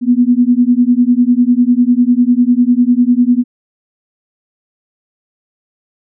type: beating tone pair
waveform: sine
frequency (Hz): 240 / 250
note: B3 / B3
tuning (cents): -49 / +21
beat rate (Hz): 10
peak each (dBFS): -10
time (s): 0.01-3.44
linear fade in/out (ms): 50
effects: none